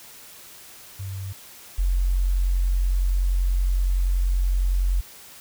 sine tone pair in turn, 96.5 / 45.31 Hz, G2 / F#1, -27 / -36 cents, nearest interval octave + minor second, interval 1309 cents, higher first, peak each -29 / -18 dBFS, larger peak second, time 0.99-1.33 / 1.78-5.01 s, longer second, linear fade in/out 10 ms, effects white hiss -45 dBFS RMS until 5.4 s

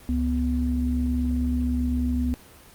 sine tone pair together, 69.37 / 247.2 Hz, C#2 / B3, +2 / +2 cents, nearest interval octave + minor seventh, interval 2200 cents, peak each -24 dBFS, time 0.09-2.34 s, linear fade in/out 0 ms, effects pink hiss -49 dBFS RMS until 2.74 s + Opus 24 kbps

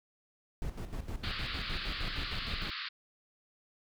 brown noise with tremolo, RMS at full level -36 dBFS, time 0.62-2.7 s, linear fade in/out 0 ms, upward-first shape square, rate 6.5 Hz, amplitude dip 65%
white band-pass noise, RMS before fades -40 dBFS, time 1.23-2.89 s, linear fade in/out 10 ms, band 1100 to 4700 Hz, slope 96 dB/octave
effects none

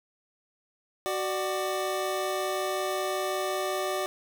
25% pulse tone pair together, 374.6 / 594.6 Hz, F#4 / D5, +21 / +21 cents, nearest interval minor sixth, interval 800 cents, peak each -27 dBFS, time 1.06-4.06 s, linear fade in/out 0 ms, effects none

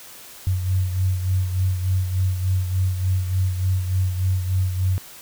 sine beating tone pair, 92.5 / 95.9 Hz, F#2 / G2, 0 / -37 cents, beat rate 3.4 Hz, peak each -19 / -27 dBFS, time 0.47-4.98 s, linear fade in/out 0 ms, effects white hiss -42 dBFS RMS until 5.21 s

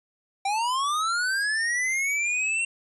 square linear sweep, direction up, 773 to 2740 Hz, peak -24 dBFS, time 0.45-2.65 s, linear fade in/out 5 ms, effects resampled to 24000 Hz

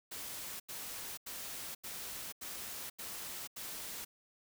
white noise bursts, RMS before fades -44 dBFS, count 7, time 0.11-4.05 s, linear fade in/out 10 ms, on 490 ms, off 85 ms, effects none

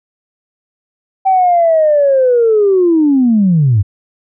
sine linear sweep, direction down, 775 to 92.5 Hz, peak -6 dBFS, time 1.25-3.83 s, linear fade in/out 20 ms, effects tanh soft clip ceiling -2 dBFS

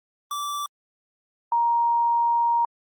square / sine tone pair in turn, 1163 / 938.6 Hz, D6 / A#5, -17 / +12 cents, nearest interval major third, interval 371 cents, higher first, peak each -27 / -18 dBFS, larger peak second, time 0.31-0.66 / 1.52-2.65 s, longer second, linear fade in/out 2 ms, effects Opus 24 kbps

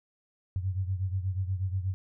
sine beating tone pair, 92.5 / 100.8 Hz, F#2 / G2, 0 / +49 cents, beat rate 8.3 Hz, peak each -29 / -34 dBFS, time 0.56-1.94 s, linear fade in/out 0 ms, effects none

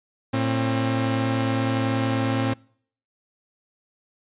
sawtooth tone pair together, 112.84 / 267 Hz, A2 / C4, +44 / +35 cents, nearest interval octave + minor third, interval 1491 cents, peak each -20 dBFS, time 0.33-2.54 s, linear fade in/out 10 ms, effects noise-tail reverb RT60 0.6 s tail -26 dB re dry + resampled to 8000 Hz

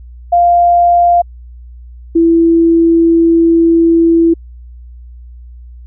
sine tone pair in turn, 697 / 332.6 Hz, F5 / E4, -4 / +16 cents, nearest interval octave + minor second, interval 1280 cents, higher first, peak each -5 dBFS, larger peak neither, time 0.32-1.22 / 2.15-4.34 s, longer second, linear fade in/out 10 ms, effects added 60 Hz sine -30 dBFS peak until 5.86 s

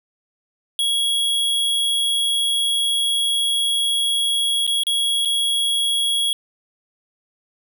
square tone with dropouts, 3322 Hz, G#7, in tune, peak -18 dBFS, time 0.79-6.33 s, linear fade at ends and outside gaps 1 ms, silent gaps 4.667-4.676 / 4.835-4.868 / 5.25-5.256 s, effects none

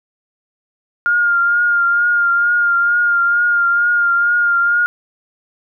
sine tone with vibrato, 1410 Hz, F6, 16 cents sharp, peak -11 dBFS, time 1.06-4.86 s, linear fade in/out 0 ms, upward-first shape triangle, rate 2.2 Hz, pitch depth 32 cents each way, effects none

